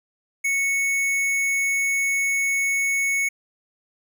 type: tone with hard clipping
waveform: sine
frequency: 2211 Hz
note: C#7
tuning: 5 cents flat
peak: -21 dBFS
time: 0.44-3.29 s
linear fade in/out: 10 ms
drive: 16 dB
effects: none